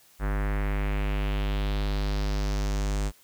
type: tone with low-pass filter sweep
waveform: square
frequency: 50.4 Hz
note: G1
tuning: 49 cents sharp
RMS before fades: -27 dBFS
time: 0.19-3.12 s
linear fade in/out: 50 ms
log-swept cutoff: 1600 to 8000 Hz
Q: 2.4
effects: white hiss -58 dBFS RMS until 3.23 s